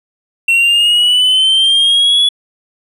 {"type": "linear sweep", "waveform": "triangle", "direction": "up", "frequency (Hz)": [2712, 3407], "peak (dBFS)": -6, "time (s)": [0.48, 2.29], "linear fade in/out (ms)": 5, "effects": ["resampled to 32000 Hz"]}